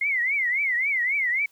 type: tone with vibrato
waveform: sine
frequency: 2093 Hz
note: C7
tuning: in tune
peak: -21 dBFS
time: 0.01-1.46 s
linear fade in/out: 5 ms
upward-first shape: triangle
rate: 3.7 Hz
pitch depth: 200 cents each way
effects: white hiss -62 dBFS RMS until 1.51 s